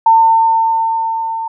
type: tone with level ramp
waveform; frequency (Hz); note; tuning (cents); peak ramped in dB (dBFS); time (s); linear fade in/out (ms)
sine; 902; A5; +43; -4 to -18; 0.06-1.48; 5
effects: none